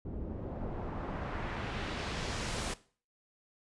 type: noise with low-pass filter sweep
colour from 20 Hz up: pink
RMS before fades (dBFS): -38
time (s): 0.05-2.74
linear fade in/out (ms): 5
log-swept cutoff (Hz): 320 to 9900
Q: 0.89
effects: noise-tail reverb RT60 0.4 s tail -17 dB re dry + resampled to 24000 Hz